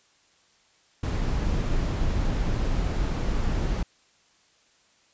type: noise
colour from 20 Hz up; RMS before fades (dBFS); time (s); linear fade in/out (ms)
brown; -25; 1.03-3.83; 5
effects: white hiss -62 dBFS RMS until 5.13 s + resampled to 16000 Hz